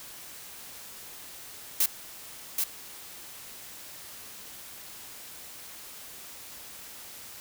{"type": "noise with echo", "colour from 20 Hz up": "blue", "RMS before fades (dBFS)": -23, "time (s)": [1.8, 1.86], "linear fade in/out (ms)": 5, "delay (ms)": 780, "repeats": 1, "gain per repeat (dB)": -4, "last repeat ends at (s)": 2.64, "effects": ["white hiss -45 dBFS RMS until 7.4 s"]}